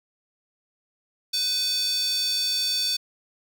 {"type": "tone with high-pass filter", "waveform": "square", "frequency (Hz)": 503, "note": "B4", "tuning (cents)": 32, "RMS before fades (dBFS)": -25, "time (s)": [1.33, 2.97], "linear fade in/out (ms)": 10, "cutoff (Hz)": 4200, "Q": 8.1, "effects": []}